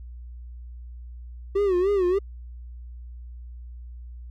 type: tone with vibrato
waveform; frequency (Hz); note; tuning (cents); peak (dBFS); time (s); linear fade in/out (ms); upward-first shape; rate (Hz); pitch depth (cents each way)
triangle; 380.9; G4; -50; -17; 1.55-2.19; 10; sine; 3.4; 130
effects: added 60 Hz sine -37 dBFS peak until 4.3 s